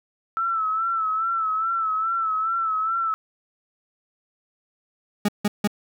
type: tone with vibrato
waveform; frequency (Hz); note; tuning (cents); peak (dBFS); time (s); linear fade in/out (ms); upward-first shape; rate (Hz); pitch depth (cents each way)
sine; 1318.5; E6; 0; -21; 0.37-3.14; 0; sine; 2.4; 56
type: tone bursts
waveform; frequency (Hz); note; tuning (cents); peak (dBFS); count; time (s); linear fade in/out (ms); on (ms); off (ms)
40% pulse; 206.5; G#3; -10; -17; 3; 5.25-5.675; 5; 35; 160
effects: none